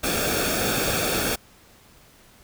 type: noise with comb filter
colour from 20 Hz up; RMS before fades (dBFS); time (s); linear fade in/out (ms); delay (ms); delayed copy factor
pink; -24; 0.03-1.36; 10; 1; -0.7
effects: pink hiss -53 dBFS RMS until 2.43 s